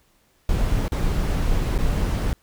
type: noise with dropouts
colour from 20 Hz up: brown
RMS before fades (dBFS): -21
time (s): 0.49-2.33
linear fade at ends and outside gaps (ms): 1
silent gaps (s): 0.881-0.92 / 1.779-1.787
effects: pink hiss -62 dBFS RMS until 2.42 s